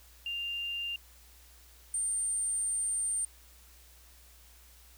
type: tone pair in turn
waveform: sine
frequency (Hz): 2794 / 8892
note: F7 / C#9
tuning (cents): 0 / +4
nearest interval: octave + minor sixth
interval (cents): 2004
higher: second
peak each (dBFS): -33 / -29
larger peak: second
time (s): 0.26-0.96 / 1.94-3.25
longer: second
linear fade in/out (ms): 2
effects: added 60 Hz sine -57 dBFS peak until 4.97 s + white hiss -59 dBFS RMS until 4.97 s